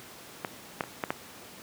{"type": "clicks", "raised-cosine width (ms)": 0.5, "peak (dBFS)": [-15, -12, -23, -13, -12], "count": 5, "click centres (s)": [0.448, 0.808, 0.838, 1.038, 1.105], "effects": ["pink hiss -47 dBFS RMS until 1.62 s", "high-pass 150 Hz 12 dB/octave"]}